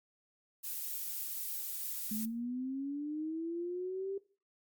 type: noise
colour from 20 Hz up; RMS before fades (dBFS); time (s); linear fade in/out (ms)
violet; -39; 0.63-2.26; 20
type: linear sweep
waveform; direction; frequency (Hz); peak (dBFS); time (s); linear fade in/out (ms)
sine; up; 211.2 to 396.2; -35; 2.11-4.18; 5
effects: noise-tail reverb RT60 0.4 s tail -20 dB re dry + Opus 48 kbps